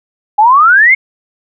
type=exponential sweep; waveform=sine; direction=up; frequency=812 to 2209 Hz; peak=-3 dBFS; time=0.38-0.95 s; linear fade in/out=10 ms; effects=none